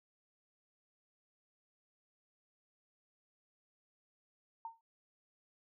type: tone with exponential decay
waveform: sine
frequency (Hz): 911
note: A#5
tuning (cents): -40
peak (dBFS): -38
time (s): 4.65-4.81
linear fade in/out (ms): 2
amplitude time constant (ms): 33
effects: none